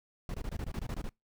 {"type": "noise bursts", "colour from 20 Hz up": "brown", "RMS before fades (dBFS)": -36, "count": 11, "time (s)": [0.29, 1.092], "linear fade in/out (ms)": 2, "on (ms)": 52, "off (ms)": 23, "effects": ["noise-tail reverb RT60 0.2 s tail -25 dB re dry"]}